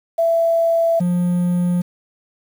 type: tone pair in turn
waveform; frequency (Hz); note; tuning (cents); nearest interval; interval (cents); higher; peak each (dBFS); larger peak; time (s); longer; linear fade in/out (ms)
sine / triangle; 666 / 176.84; E5 / F3; +18 / +22; octave + major seventh; 2296; first; -13; neither; 0.18-1 / 1-1.82; neither; 10
effects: 7-bit